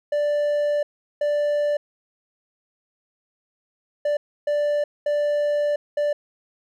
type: tone bursts at uneven times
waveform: triangle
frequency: 587.3 Hz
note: D5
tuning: in tune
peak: -17 dBFS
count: 6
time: 0.12-0.83 / 1.21-1.77 / 4.05-4.17 / 4.47-4.84 / 5.06-5.76 / 5.97-6.13 s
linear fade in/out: 5 ms
effects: none